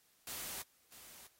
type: noise with echo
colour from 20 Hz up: white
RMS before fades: -44 dBFS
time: 0.27-0.62 s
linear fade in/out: 2 ms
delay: 650 ms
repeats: 1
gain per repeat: -12 dB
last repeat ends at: 1.27 s
effects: white hiss -71 dBFS RMS until 1.39 s + AAC 48 kbps